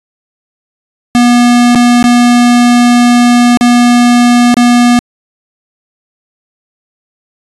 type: tone with dropouts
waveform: square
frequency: 241.8 Hz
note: B3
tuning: 36 cents flat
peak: -4 dBFS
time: 1.15-4.99 s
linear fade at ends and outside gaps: 0 ms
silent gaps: 1.749-1.756 / 2.027-2.041 / 3.572-3.61 / 4.542-4.569 s
effects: resampled to 24000 Hz